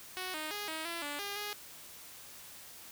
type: tone with pitch steps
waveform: 5% pulse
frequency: 369.9 / 309.8 / 413.1 / 317 / 338 / 290.2 / 404.2 / 414 Hz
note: F#4 / D#4 / G#4 / D#4 / E4 / D4 / G#4 / G#4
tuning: 0 / -7 / -9 / +32 / +43 / -21 / -47 / -5 cents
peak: -26 dBFS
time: 0.17-1.53 s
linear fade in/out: 0 ms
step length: 170 ms
effects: white hiss -51 dBFS RMS until 2.91 s

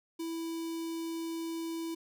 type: tone with notch filter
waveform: square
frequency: 329.6 Hz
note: E4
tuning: in tune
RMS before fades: -37 dBFS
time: 0.19-1.95 s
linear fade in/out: 10 ms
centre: 1500 Hz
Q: 0.85
effects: none

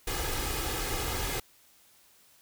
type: noise with comb filter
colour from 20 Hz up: pink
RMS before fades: -32 dBFS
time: 0.07-1.4 s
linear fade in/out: 5 ms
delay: 2.4 ms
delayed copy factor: +0.6
effects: white hiss -61 dBFS RMS until 2.41 s

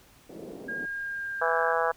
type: band-pass noise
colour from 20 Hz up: white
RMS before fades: -42 dBFS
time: 0.29-0.86 s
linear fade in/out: 5 ms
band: 180 to 480 Hz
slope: 24 dB/octave
type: tone with pitch glide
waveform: sine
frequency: 1621 to 1596.8 Hz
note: G#6 to G6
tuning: -42 to +32 cents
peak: -31 dBFS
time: 0.68-1.73 s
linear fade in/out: 10 ms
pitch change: -26 cents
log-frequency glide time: 0.85-1.42 s
type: harmonic tone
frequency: 165 Hz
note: E3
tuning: 2 cents sharp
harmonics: 3 / 4 / 5 / 6 / 7 / 8 / 9 / 10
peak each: -29 / -30 / -31 / -32 / -32 / -33 / -34 / -34 dBFS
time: 1.41-1.92 s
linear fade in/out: 10 ms
effects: pink hiss -57 dBFS RMS until 1.96 s

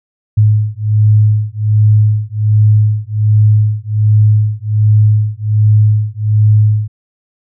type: beating tone pair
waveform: sine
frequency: 105.9 / 107.2 Hz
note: G#2 / A2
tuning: +34 / -45 cents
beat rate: 1.3 Hz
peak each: -10 dBFS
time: 0.37-6.88 s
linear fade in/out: 10 ms
effects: none

